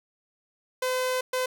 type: tone bursts at uneven times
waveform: sawtooth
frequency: 510 Hz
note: C5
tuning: 44 cents flat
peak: -21 dBFS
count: 2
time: 0.82-1.21 / 1.33-1.46 s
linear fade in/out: 5 ms
effects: none